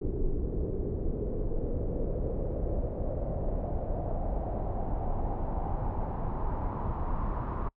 brown noise with low-pass filter sweep, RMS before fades -31 dBFS, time 0.01-7.69 s, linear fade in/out 10 ms, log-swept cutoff 380 to 1100 Hz, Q 3.7, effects noise-tail reverb RT60 0.1 s tail -26 dB re dry

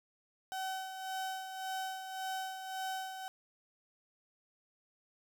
35% pulse tone with tremolo, 760 Hz, F#5, 46 cents sharp, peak -34 dBFS, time 0.52-3.28 s, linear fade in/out 0 ms, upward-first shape sine, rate 1.8 Hz, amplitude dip 55%, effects none

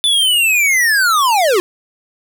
square linear sweep, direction down, 3520 to 340 Hz, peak -11 dBFS, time 0.04-1.6 s, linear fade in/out 0 ms, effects none

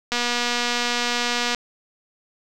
click train, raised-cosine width 0.2 ms, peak -6 dBFS, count 345, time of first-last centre 0.12-1.547 s, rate 241 Hz, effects none

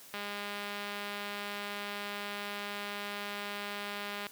click train, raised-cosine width 0.3 ms, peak -23 dBFS, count 843, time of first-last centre 0.14-4.267 s, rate 204 Hz, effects white hiss -53 dBFS RMS until 4.31 s + high-pass 80 Hz 12 dB/octave

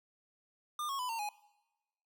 square tone with pitch steps, 1204 / 1097.7 / 1000.8 / 912.5 / 831.9 Hz, D6 / C#6 / B5 / A#5 / G#5, +43 / -17 / +23 / -37 / +3 cents, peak -36 dBFS, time 0.79-1.29 s, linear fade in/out 2 ms, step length 100 ms, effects noise-tail reverb RT60 1.0 s tail -21 dB re dry

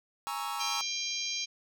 45% pulse chord, A# half-diminished seventh, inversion third, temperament equal, 830.6 / 932.3 / 1108.7 / 1318.5 Hz, G#5 / A#5 / C#6 / E6, 0 / 0 / 0 / 0 cents, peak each -39 dBFS, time 0.27-0.81 s, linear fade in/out 0 ms
harmonic tone, 797 Hz, G5, 28 cents sharp, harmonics 3 / 4 / 5 / 6 / 7 / 8, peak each -39 / -39 / -39 / -39 / -39 / -39 dBFS, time 0.59-1.46 s, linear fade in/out 20 ms
effects none

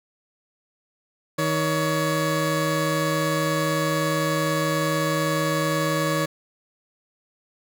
20% pulse tone pair together, 157.71 / 562 Hz, D#3 / C#5, +24 / +24 cents, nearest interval octave + minor seventh, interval 2200 cents, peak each -19 dBFS, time 1.38-6.26 s, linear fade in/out 10 ms, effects none

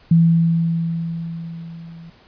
sine tone with level ramp, 166.3 Hz, E3, 16 cents sharp, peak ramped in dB -8 to -36 dBFS, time 0.11-2.1 s, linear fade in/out 5 ms, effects pink hiss -51 dBFS RMS until 2.27 s + resampled to 11025 Hz

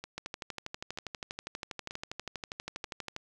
two click trains, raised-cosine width 0.2 ms, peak -20 / -23 dBFS, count 38 / 4, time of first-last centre 0.18-3.164 / 0.04-2.844 s, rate 12.4 / 1.07 Hz, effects none

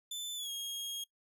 sawtooth tone with pitch glide, 3520 to 3265 Hz, A7 to G#7, 0 to -30 cents, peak -35 dBFS, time 0.11-1.04 s, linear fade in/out 5 ms, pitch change -130 cents, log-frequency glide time 0.36-0.5 s, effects noise-tail reverb RT60 0.1 s tail -22 dB re dry

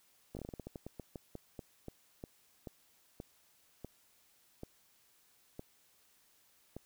slowing click train, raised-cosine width 2 ms, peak -30 dBFS, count 23, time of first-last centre 0.35-6.766 s, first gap 18 ms, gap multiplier 1.22, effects white hiss -69 dBFS RMS until 6.85 s

